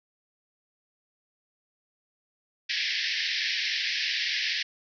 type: band-pass noise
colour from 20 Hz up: pink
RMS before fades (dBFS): -29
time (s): 2.69-4.63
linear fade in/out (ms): 10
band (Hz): 1700 to 5500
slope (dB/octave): 96
effects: none